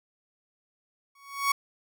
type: tone with exponential growth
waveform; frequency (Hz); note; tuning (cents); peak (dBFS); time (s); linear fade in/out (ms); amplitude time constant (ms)
30% pulse; 1116; C#6; +11; -17; 1.15-1.52; 5; 80
effects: none